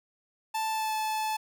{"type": "tone with pitch glide", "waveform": "45% pulse", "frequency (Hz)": [880, 868.4], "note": ["A5", "A5"], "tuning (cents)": [0, -23], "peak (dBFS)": -28, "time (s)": [0.54, 1.37], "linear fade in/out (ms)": 10, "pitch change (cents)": -23, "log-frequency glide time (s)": [0.7, 0.94], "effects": []}